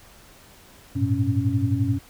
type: tone cluster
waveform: sine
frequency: 97.4 / 109 / 120.4 / 277.2 Hz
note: G2 / A2 / B2 / C#4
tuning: -11 / -16 / -44 / 0 cents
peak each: -25 dBFS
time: 0.95-1.99 s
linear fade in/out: 20 ms
effects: pink hiss -50 dBFS RMS until 2.09 s